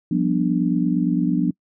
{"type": "chord", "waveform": "sine", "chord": "G dominant seventh", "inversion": "third", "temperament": "just", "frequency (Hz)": [176.4, 196, 245, 294], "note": ["F3", "G3", "B3", "D4"], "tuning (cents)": [18, 0, -14, 2], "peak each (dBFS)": [-21, -27, -22, -22], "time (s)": [0.11, 1.51], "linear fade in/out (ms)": 5, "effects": ["noise-tail reverb RT60 0.1 s tail -26 dB re dry"]}